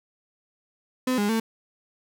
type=tone with pitch steps; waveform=35% pulse; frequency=255.1 / 205.3 / 224.6 Hz; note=C4 / G#3 / A3; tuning=-44 / -20 / +36 cents; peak=-20 dBFS; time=1.07-1.4 s; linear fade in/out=5 ms; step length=110 ms; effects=none